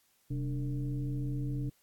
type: tone with frequency modulation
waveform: sine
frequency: 130.81 Hz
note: C3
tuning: in tune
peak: -31 dBFS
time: 0.3-1.7 s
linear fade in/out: 10 ms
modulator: 163 Hz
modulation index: 0.86
effects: white hiss -70 dBFS RMS until 1.82 s + AAC 64 kbps